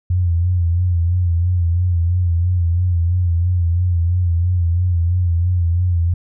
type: tone with vibrato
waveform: sine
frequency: 87.31 Hz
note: F2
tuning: in tune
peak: -13 dBFS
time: 0.1-6.14 s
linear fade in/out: 5 ms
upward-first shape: sine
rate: 3 Hz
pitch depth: 68 cents each way
effects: none